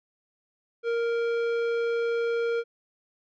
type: tone with tanh clipping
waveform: sine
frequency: 466.1 Hz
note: A#4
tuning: in tune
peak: -26 dBFS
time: 0.83-2.64 s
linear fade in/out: 50 ms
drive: 13 dB
effects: none